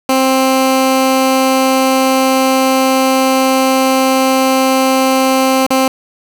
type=tone with dropouts; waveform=15% pulse; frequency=263.4 Hz; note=C4; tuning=12 cents sharp; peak=-3 dBFS; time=0.09-5.88 s; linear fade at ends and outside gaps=2 ms; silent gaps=5.665-5.705 s; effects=none